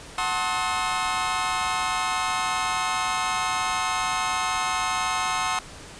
sawtooth chord, F# diminished seventh, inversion none, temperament just, 740 / 888 / 1065.6 / 1278.7 Hz, F#5 / A5 / C6 / Eb6, 0 / +16 / +31 / +47 cents, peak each -26 / -27 / -24 / -25 dBFS, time 0.18-5.59 s, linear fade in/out 2 ms, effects pink hiss -42 dBFS RMS until 5.99 s + resampled to 22050 Hz

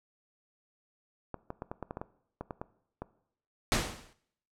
clicks, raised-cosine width 1 ms, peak -23 dBFS, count 12, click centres 1.343 / 1.504 / 1.621 / 1.715 / 1.827 / 1.909 / 1.971 / 2.015 / 2.41 / 2.508 / 2.615 / 3.02 s
pink noise with exponential decay, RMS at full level -24 dBFS, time 3.72-4.13 s, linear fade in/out 0 ms, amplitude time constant 88 ms
effects noise-tail reverb RT60 0.7 s tail -19 dB re dry + low-pass 9000 Hz 12 dB/octave

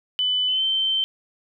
sine tone with pitch glide, 3000 to 3104 Hz, F#7 to G7, +23 to -18 cents, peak -19 dBFS, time 0.19-1.04 s, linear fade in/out 0 ms, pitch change +59 cents, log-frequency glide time 0.47-0.64 s, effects none

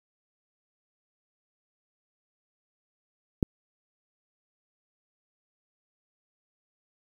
click, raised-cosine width 3 ms, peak -9 dBFS, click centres 3.428 s, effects 8-bit

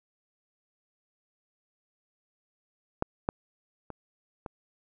clicks, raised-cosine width 1 ms, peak -12 / -12 / -25 / -23 dBFS, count 4, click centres 3.024 / 3.289 / 3.903 / 4.462 s, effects none

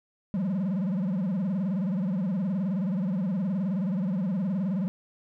triangle tone with vibrato, 188.2 Hz, F#3, 30 cents sharp, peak -23 dBFS, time 0.34-4.88 s, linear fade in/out 0 ms, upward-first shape sine, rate 19 Hz, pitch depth 190 cents each way, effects none

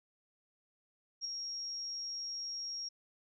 sine tone with ADSR envelope, 5588 Hz, F8, in tune, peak -33 dBFS, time 1.21-2.89 s, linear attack 40 ms, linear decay 4 ms, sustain -5 dB, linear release 10 ms, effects none

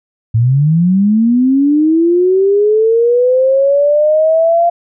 sine linear sweep, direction up, 108.2 to 693 Hz, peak -7 dBFS, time 0.34-4.7 s, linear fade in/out 10 ms, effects none

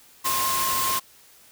sine tone in noise, 1062 Hz, C6, 25 cents sharp, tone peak -25 dBFS, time 0.24-1 s, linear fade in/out 20 ms, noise white, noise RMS -26 dBFS, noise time 0.24-1 s, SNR -2 dB, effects white hiss -53 dBFS RMS until 1.51 s

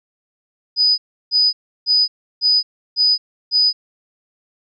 sine tone bursts, 4978 Hz, D#8, in tune, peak -11 dBFS, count 6, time 0.76-3.73 s, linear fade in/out 50 ms, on 220 ms, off 330 ms, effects none

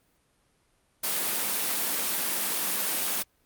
white high-pass noise, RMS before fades -28 dBFS, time 1.03-3.23 s, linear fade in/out 10 ms, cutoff 160 Hz, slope 48 dB/octave, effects pink hiss -68 dBFS RMS until 3.45 s + Opus 32 kbps

